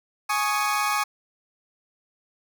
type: chord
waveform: 30% pulse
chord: Ab suspended fourth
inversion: none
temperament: equal with one note detuned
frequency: 834.9 / 1108.7 / 1244.5 Hz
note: Ab5 / Db6 / Eb6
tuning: +9 / 0 / 0 cents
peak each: -24 dBFS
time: 0.29-1.04 s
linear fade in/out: 10 ms
effects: none